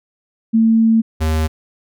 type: tone pair in turn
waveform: sine / square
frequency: 224.7 / 78.87 Hz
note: A3 / D#2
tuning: +37 / +24 cents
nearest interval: octave + tritone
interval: 1813 cents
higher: first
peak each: -9 / -15 dBFS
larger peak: first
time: 0.53-1.02 / 1.2-1.48 s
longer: first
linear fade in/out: 20 ms
effects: none